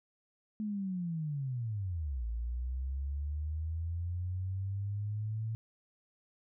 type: linear two-way sweep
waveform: sine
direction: down then up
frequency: 216.8 to 55.6 to 112.5 Hz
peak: -33 dBFS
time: 0.6-5.55 s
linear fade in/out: 0 ms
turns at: 2.26 s
effects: none